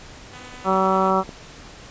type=tone with tremolo; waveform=5% pulse; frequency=249.7 Hz; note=B3; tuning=19 cents sharp; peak=-27 dBFS; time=0.33-1.11 s; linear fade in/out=5 ms; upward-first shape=triangle; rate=10 Hz; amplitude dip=30%
type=harmonic tone; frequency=190 Hz; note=F#3; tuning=46 cents sharp; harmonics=1 / 2 / 3 / 4 / 5 / 6 / 7; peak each=-24 / -24 / -24 / -24 / -24 / -24 / -24 dBFS; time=0.64-1.24 s; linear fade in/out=50 ms
type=click; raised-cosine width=2 ms; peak=-21 dBFS; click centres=1.292 s
effects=pink hiss -42 dBFS RMS until 1.9 s + resampled to 16000 Hz